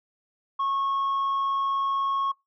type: tone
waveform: sine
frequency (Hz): 1096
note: C#6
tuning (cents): -20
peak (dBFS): -21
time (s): 0.59-2.32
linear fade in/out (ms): 10
effects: noise-tail reverb RT60 0.2 s tail -24 dB re dry + tanh soft clip ceiling -22 dBFS